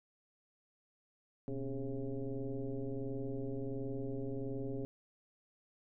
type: tone with frequency modulation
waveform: sine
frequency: 143.7 Hz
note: D3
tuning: 37 cents flat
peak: -36 dBFS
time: 1.48-4.85 s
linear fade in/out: 0 ms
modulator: 133 Hz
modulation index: 2.6
effects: none